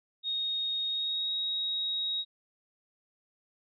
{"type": "tone with pitch glide", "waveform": "sine", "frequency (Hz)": [3729, 3788], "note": ["A#7", "A#7"], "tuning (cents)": [0, 27], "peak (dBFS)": -29, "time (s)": [0.23, 2.25], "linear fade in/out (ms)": 50, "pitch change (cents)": 27, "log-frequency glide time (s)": [0.86, 1.32], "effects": []}